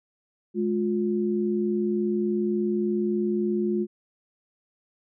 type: tone pair together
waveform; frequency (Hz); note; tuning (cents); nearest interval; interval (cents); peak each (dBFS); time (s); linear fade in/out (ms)
sine; 211 / 354.4; G#3 / F4; +28 / +25; major sixth; 897; -25; 0.54-3.87; 50
effects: none